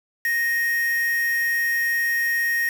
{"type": "tone with quantisation", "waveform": "triangle", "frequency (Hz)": 1864.7, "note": "A#6", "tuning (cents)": 0, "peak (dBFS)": -18, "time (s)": [0.25, 2.69], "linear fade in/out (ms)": 2, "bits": 5, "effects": []}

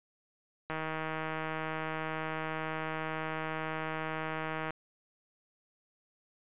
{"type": "click train", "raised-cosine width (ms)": 0.5, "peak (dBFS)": -21, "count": 634, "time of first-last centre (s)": [0.7, 4.706], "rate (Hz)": 158, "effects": ["resampled to 8000 Hz"]}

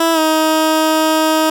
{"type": "tone with pitch glide", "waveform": "15% pulse", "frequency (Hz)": [329.6, 315.1], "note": ["E4", "D#4"], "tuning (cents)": [0, 22], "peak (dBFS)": -5, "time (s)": [0, 1.5], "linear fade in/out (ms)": 5, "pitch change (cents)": -78, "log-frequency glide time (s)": [0.13, 0.19], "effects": []}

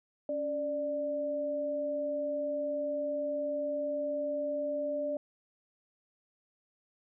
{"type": "tone pair together", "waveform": "sine", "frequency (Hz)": [280, 590.7], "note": ["C#4", "D5"], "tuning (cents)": [18, 10], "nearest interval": "octave + minor second", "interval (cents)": 1292, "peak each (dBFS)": [-39, -31], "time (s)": [0.29, 5.17], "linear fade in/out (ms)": 2, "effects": []}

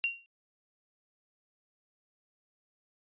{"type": "tone with exponential decay", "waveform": "sine", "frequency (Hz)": 2758, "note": "F7", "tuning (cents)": -22, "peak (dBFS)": -24, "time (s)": [0.04, 0.26], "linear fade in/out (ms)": 0, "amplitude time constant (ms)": 47, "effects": ["resampled to 8000 Hz"]}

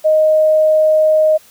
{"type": "tone", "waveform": "sine", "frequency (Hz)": 622.3, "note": "D#5", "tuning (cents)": 0, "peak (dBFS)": -8, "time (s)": [0.04, 1.38], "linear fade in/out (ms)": 20, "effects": ["white hiss -46 dBFS RMS until 1.5 s"]}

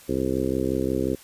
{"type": "harmonic tone", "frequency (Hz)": 65.6, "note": "C2", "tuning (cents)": 5, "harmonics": [1, 2, 3, 4, 5, 6, 7, 8], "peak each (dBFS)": [-34, -33, -33, -28, -28, -28, -32, -33], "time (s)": [0.08, 1.16], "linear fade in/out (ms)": 20, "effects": ["white hiss -49 dBFS RMS until 1.23 s", "resampled to 32000 Hz"]}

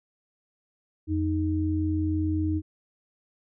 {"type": "tone pair together", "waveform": "sine", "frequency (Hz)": [87.3, 311.1], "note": ["F2", "D#4"], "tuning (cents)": [0, 0], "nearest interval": "octave + minor seventh", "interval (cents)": 2200, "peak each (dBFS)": -26, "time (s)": [1.07, 2.62], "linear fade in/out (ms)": 50, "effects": []}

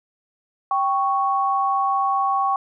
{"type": "tone pair together", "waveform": "sine", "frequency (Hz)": [784, 1108.7], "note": ["G5", "C#6"], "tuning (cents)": [0, 0], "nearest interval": "tritone", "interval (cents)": 600, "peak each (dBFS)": [-21, -20], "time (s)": [0.71, 2.56], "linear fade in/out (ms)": 2, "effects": []}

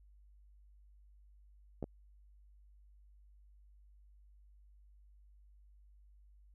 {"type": "clicks", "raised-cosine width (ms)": 2, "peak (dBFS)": [-25, -28], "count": 2, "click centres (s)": [1.827, 1.841], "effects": ["added 50 Hz sine -59 dBFS peak until 6.54 s"]}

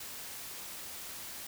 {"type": "noise", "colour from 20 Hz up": "white", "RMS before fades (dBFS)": -44, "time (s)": [0, 1.47], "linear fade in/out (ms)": 5, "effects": []}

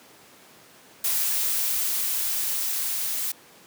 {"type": "noise with level ramp", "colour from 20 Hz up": "blue", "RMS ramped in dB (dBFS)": [-24, -28], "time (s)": [1.04, 3.32], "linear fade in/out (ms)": 5, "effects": ["pink hiss -51 dBFS RMS until 3.66 s", "high-pass 200 Hz 12 dB/octave"]}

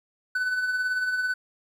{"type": "tone with tremolo", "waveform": "triangle", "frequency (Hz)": 1500, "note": "F#6", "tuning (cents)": 23, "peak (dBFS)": -20, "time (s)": [0.35, 1.34], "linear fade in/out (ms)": 5, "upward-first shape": "triangle", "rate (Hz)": 18, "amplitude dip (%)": 50, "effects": ["10-bit"]}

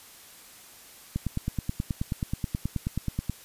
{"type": "click train", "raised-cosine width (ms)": 5, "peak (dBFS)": -15, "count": 21, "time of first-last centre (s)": [1.16, 3.297], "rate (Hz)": 9.36, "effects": ["white hiss -50 dBFS RMS until 3.44 s", "resampled to 32000 Hz"]}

